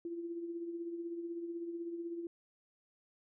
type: tone with tremolo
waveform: sine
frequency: 339.6 Hz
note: F4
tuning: 48 cents flat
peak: -36 dBFS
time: 0.05-2.27 s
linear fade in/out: 2 ms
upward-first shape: triangle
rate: 16 Hz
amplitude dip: 55%
effects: none